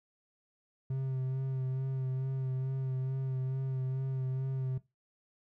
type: tone with vibrato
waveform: triangle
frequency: 131.7 Hz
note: C3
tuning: 12 cents sharp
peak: -29 dBFS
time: 0.9-4.78 s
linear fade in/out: 5 ms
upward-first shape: sine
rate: 2.3 Hz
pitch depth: 24 cents each way
effects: noise-tail reverb RT60 0.2 s tail -17 dB re dry